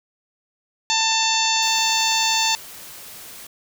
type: harmonic tone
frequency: 891 Hz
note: A5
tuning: 22 cents sharp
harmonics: 1 / 2 / 3 / 4 / 5 / 6 / 7 / 8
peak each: -23 / -30 / -25 / -24 / -24 / -30 / -27 / -27 dBFS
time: 0.9-2.55 s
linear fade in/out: 0 ms
type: noise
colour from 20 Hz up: white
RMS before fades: -39 dBFS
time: 1.62-3.47 s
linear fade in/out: 5 ms
effects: none

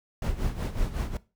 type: noise with tremolo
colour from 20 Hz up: brown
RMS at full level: -26 dBFS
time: 0.22-1.17 s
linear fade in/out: 2 ms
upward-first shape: sine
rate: 5.4 Hz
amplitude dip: 75%
effects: noise-tail reverb RT60 0.3 s tail -19 dB re dry

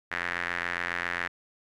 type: tone with band-pass filter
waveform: sawtooth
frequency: 87.31 Hz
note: F2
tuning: in tune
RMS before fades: -32 dBFS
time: 0.11-1.28 s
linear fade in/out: 10 ms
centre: 1800 Hz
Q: 3.7
effects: none

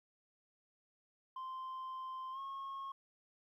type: tone with pitch glide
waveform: sine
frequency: 1042 to 1087.5 Hz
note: C6 to C#6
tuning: -7 to -33 cents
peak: -39 dBFS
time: 1.36-2.92 s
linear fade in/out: 5 ms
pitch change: +74 cents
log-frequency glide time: 2.32-2.39 s
effects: tanh soft clip ceiling -41 dBFS + 13-bit

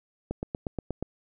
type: click train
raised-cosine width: 2 ms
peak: -17 dBFS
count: 7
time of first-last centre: 0.31-1.026 s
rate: 8.38 Hz
effects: none

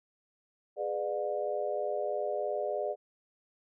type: chord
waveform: sine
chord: G# diminished seventh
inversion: none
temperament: just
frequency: 415.3 / 498.4 / 598 / 717.6 Hz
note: G#4 / B4 / D5 / F5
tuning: 0 / +16 / +31 / +47 cents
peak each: -36 / -38 / -33 / -38 dBFS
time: 0.76-2.96 s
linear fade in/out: 50 ms
effects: none

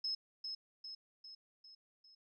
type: tone with echo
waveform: sine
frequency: 5180 Hz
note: E8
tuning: 31 cents flat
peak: -35 dBFS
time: 0.04-0.15 s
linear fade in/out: 5 ms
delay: 400 ms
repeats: 5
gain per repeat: -5 dB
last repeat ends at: 2.15 s
effects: none

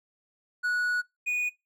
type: tone pair in turn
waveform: triangle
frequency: 1466 / 2466 Hz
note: F#6 / D#7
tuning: -16 / -16 cents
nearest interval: major sixth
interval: 900 cents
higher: second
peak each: -23 dBFS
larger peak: neither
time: 0.63-1.02 / 1.26-1.5 s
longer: first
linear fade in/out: 20 ms
effects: noise-tail reverb RT60 0.2 s tail -22 dB re dry

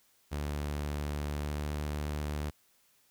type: tone with pitch glide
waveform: sawtooth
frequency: 73.42 to 74.32 Hz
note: D2 to D2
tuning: 0 to +21 cents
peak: -29 dBFS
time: 0.31-2.51 s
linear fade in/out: 20 ms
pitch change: +21 cents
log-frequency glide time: 1.39-1.64 s
effects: white hiss -68 dBFS RMS until 3.1 s

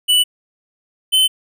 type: tone pair in turn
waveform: square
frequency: 2968 / 3055 Hz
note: F#7 / G7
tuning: +5 / -45 cents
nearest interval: minor second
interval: 50 cents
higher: second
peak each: -11 dBFS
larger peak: neither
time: 0.08-0.24 / 1.12-1.28 s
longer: neither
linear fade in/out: 20 ms
effects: none

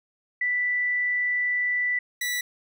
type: tone pair in turn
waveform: sine / sawtooth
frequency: 1975.5 / 1963 Hz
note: B6 / B6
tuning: 0 / -11 cents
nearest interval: unison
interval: 11 cents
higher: first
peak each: -22 dBFS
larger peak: neither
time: 0.41-1.99 / 2.21-2.41 s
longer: first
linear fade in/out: 5 ms
effects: none

